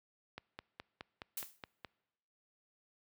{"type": "click train", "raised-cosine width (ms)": 0.3, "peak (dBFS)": -28, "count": 8, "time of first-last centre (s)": [0.38, 1.848], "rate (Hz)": 4.77}
{"type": "noise with exponential decay", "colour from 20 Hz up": "blue", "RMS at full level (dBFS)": -37, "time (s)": [1.37, 1.59], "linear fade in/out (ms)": 5, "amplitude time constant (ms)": 47}
{"effects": ["noise-tail reverb RT60 1.0 s tail -24 dB re dry", "high-pass 60 Hz 12 dB/octave"]}